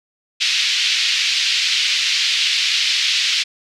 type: band-pass noise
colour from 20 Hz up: pink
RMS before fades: -18 dBFS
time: 0.4-3.44 s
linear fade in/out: 20 ms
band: 2500 to 5000 Hz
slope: 24 dB/octave
effects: none